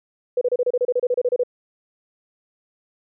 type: tone bursts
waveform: sine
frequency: 493.9 Hz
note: B4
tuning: in tune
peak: -16 dBFS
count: 15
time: 0.37-1.435 s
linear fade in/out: 5 ms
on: 43 ms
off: 30 ms
effects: none